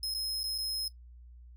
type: tone with dropouts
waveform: 40% pulse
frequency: 5140 Hz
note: E8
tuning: 45 cents flat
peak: -31 dBFS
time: 0.03-0.88 s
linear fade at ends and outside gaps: 2 ms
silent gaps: 0.141-0.147 / 0.433-0.439 / 0.58-0.584 s
effects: noise-tail reverb RT60 0.1 s tail -17 dB re dry + added 60 Hz sine -49 dBFS peak until 1.56 s

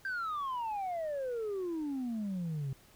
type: exponential sweep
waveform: sine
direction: down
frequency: 1593 to 130.81 Hz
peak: -31 dBFS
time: 0.05-2.73 s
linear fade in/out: 2 ms
effects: tanh soft clip ceiling -32 dBFS + pink hiss -61 dBFS RMS until 2.95 s

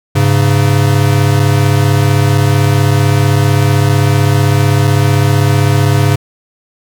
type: tone pair together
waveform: square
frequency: 101.4 / 137.07 Hz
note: G#2 / C#3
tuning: -41 / -19 cents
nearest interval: perfect fourth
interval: 522 cents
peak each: -11 dBFS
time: 0.15-6.16 s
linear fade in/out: 10 ms
effects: none

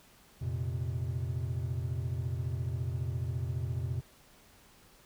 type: chord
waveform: triangle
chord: F suspended fourth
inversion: none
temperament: just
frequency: 87.31 / 116.41 / 130.96 Hz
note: F2 / Bb2 / C3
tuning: 0 / -2 / +2 cents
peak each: -34 dBFS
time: 0.41-4.01 s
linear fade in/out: 10 ms
effects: pink hiss -60 dBFS RMS until 5.05 s

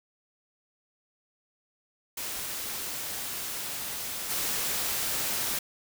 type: noise with level steps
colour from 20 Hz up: white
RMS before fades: -35 / -30 dBFS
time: 2.17-5.59 s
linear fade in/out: 5 ms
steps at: 4.29 s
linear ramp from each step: 20 ms
effects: none

